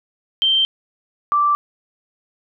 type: tone pair in turn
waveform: sine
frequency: 3135 / 1170.9 Hz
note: G7 / D6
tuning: -1 / -6 cents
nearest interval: octave + perfect fourth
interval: 1705 cents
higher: first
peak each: -13 dBFS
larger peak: neither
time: 0.42-0.65 / 1.32-1.55 s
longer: neither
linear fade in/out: 0 ms
effects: none